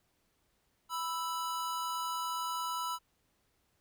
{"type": "tone pair together", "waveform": "square", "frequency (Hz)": [987.8, 1318.5], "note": ["B5", "E6"], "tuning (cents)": [0, 0], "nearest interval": "perfect fourth", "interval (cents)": 500, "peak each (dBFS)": [-37, -38], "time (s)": [0.89, 2.99], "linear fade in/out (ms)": 50, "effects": ["pink hiss -75 dBFS RMS until 3.8 s"]}